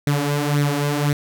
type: tone with flanger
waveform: sawtooth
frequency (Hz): 145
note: D3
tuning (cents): -22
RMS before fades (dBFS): -20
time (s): 0.07-1.13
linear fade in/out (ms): 2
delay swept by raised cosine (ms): 0.5 to 5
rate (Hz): 1.9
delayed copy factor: +0.65
effects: none